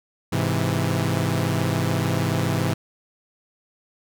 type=chord; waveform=sawtooth; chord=Ab augmented; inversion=none; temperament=equal; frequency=103.83 / 130.81 / 164.81 Hz; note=Ab2 / C3 / E3; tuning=0 / 0 / 0 cents; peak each=-21 dBFS; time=0.32-2.74 s; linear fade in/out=10 ms; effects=none